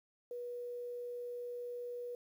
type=tone with quantisation; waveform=sine; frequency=485.3 Hz; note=B4; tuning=30 cents flat; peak=-40 dBFS; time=0.31-2.15 s; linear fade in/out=2 ms; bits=11; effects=none